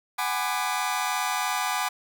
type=chord; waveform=sawtooth; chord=G# half-diminished seventh; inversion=third; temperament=just; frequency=747.5 / 830.6 / 996.7 / 1196.1 Hz; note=F#5 / G#5 / B5 / D6; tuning=+17 / 0 / +16 / +31 cents; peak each=-27 dBFS; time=0.18-1.89 s; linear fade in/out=10 ms; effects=9-bit